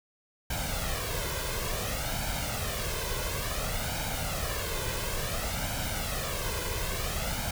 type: noise with flanger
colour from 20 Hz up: pink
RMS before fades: -32 dBFS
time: 0.5-7.51 s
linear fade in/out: 5 ms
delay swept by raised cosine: 1.3 to 1.99 ms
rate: 0.57 Hz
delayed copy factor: +0.65
effects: none